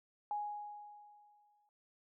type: tone with exponential decay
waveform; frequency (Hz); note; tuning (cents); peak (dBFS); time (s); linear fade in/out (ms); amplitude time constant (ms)
sine; 830.6; G#5; 0; -34; 0.31-1.69; 1; 300
effects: none